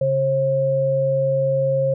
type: tone pair together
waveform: sine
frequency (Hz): 138.34 / 537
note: C#3 / C5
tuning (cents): -3 / +45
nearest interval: octave + major seventh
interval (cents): 2348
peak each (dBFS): -23 / -17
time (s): 0.01-1.94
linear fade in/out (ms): 5
effects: none